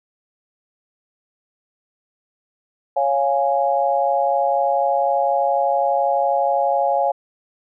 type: chord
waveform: sine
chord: Db major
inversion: none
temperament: equal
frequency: 554.4 / 698.5 / 830.6 Hz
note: Db5 / F5 / Ab5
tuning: 0 / 0 / 0 cents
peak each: -20 dBFS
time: 2.96-7.12 s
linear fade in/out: 10 ms
effects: none